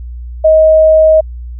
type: tone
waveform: sine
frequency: 630 Hz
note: D#5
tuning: 21 cents sharp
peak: -3 dBFS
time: 0.44-1.21 s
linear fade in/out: 10 ms
effects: added 60 Hz sine -22 dBFS peak until 1.59 s